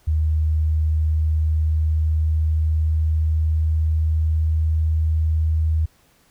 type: tone with pitch glide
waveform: sine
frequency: 77.78 to 79.05 Hz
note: D#2 to D#2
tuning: 0 to +28 cents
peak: -16 dBFS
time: 0.07-5.86 s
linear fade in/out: 10 ms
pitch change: +28 cents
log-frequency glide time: 0.19-4.9 s
effects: pink hiss -58 dBFS RMS until 6.3 s